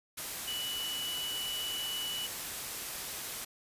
sine tone in noise, 2956 Hz, F#7, 2 cents flat, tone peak -35 dBFS, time 0.47-2.27 s, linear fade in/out 10 ms, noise white, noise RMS -39 dBFS, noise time 0.17-3.45 s, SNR +1 dB, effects resampled to 32000 Hz

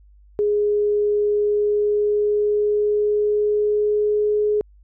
sine tone with pitch glide, 415.3 to 420.1 Hz, G#4 to G#4, 0 to +20 cents, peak -16 dBFS, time 0.39-4.61 s, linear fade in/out 0 ms, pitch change +20 cents, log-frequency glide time 1.28-4.42 s, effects added 50 Hz sine -47 dBFS peak until 4.83 s

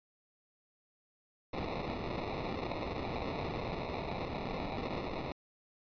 white noise with sample-and-hold, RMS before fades -38 dBFS, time 1.53-5.32 s, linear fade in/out 2 ms, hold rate 1575 Hz, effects resampled to 11025 Hz

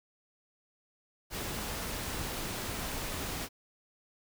pink noise, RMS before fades -37 dBFS, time 1.3-3.49 s, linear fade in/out 50 ms, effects none

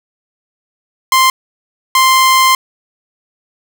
sawtooth tone bursts at uneven times, 1046.5 Hz, C6, in tune, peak -3 dBFS, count 2, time 1.12-1.3 / 1.95-2.55 s, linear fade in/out 2 ms, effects none

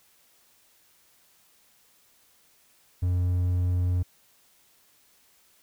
triangle tone, 89.5 Hz, F2, 43 cents sharp, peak -20 dBFS, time 3.02-4.03 s, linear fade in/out 10 ms, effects white hiss -62 dBFS RMS until 5.62 s

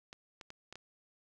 clicks, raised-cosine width 0.2 ms, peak -30 dBFS, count 5, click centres 0.129 / 0.412 / 0.504 / 0.726 / 0.756 s, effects none

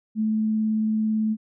sine tone with vibrato, 217.4 Hz, A3, 21 cents flat, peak -20 dBFS, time 0.15-1.37 s, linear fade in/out 50 ms, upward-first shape triangle, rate 18 Hz, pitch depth 10 cents each way, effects none

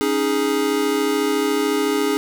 square chord, C# suspended second, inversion none, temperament equal, 277.2 / 311.1 / 415.3 Hz, C#4 / D#4 / G#4, 0 / 0 / 0 cents, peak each -24 / -24 / -21 dBFS, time 0.01-2.17 s, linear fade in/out 0 ms, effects none

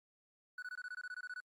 triangle tone bursts, 1480 Hz, F#6, in tune, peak -40 dBFS, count 13, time 0.58-1.403 s, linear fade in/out 2 ms, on 43 ms, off 22 ms, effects Opus 32 kbps

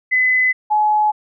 sine tone pair in turn, 2018 / 848.5 Hz, B6 / G#5, +37 / +37 cents, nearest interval octave + minor third, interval 1500 cents, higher first, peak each -12 dBFS, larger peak neither, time 0.11-0.53 / 0.7-1.12 s, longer neither, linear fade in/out 20 ms, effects none

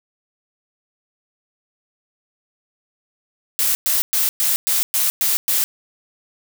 blue noise bursts, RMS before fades -18 dBFS, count 8, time 3.59-5.64 s, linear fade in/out 0 ms, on 160 ms, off 110 ms, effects none

